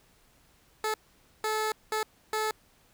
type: tone bursts at uneven times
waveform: 15% pulse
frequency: 433.1 Hz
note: A4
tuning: 27 cents flat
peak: -21 dBFS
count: 4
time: 0.84-0.94 / 1.44-1.72 / 1.92-2.03 / 2.33-2.51 s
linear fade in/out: 2 ms
effects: pink hiss -63 dBFS RMS until 2.93 s